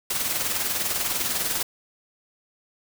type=noise with tremolo; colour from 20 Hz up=white; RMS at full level=-24 dBFS; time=0.1-1.63 s; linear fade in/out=5 ms; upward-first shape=sine; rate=20 Hz; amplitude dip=50%; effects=none